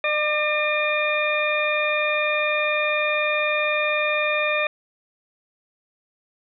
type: harmonic tone with a mistuned harmonic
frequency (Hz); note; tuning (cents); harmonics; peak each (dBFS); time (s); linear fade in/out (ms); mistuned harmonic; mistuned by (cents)
604; D5; +48; 1 / 2 / 3 / 4 / 6; -24 / -28 / -28 / -23 / -33; 0.04-4.67; 2; 2; -23
effects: none